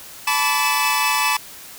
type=tone cluster; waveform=sawtooth; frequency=872 / 996 / 1153 / 2611 Hz; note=A5 / B5 / D6 / E7; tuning=-16 / +14 / -32 / -17 cents; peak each=-19 dBFS; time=0.27-1.37 s; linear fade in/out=5 ms; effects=white hiss -39 dBFS RMS until 1.78 s